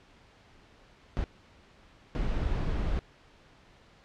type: noise bursts at uneven times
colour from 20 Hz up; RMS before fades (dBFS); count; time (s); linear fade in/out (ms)
brown; -29; 2; 1.17-1.24 / 2.15-2.99; 0
effects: pink hiss -58 dBFS RMS until 4.04 s + low-pass 4000 Hz 12 dB/octave